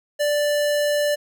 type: tone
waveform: square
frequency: 587.3 Hz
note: D5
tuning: in tune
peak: -19 dBFS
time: 0.19-1.16 s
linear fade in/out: 20 ms
effects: none